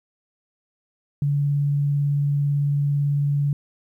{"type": "tone with vibrato", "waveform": "sine", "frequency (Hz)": 143.3, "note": "D3", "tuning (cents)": -42, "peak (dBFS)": -18, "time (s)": [1.22, 3.53], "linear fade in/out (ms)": 2, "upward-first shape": "sine", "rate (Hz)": 18, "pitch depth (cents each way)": 9, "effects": ["10-bit"]}